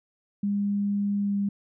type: tone with pitch glide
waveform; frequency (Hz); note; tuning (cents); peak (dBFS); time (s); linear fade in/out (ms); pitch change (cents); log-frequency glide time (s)
sine; 202.4 to 200.7; G#3 to G3; -44 to +41; -23; 0.43-1.49; 5; -15; 1.21-1.37
effects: none